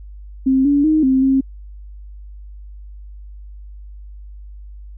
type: tone with pitch steps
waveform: sine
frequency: 264.6 / 285.5 / 311.1 / 263 / 267.6 Hz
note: C4 / D4 / D#4 / C4 / C4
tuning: +20 / -49 / 0 / +9 / +39 cents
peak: -11 dBFS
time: 0.46-1.41 s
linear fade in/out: 10 ms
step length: 190 ms
effects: added 50 Hz sine -33 dBFS peak until 4.97 s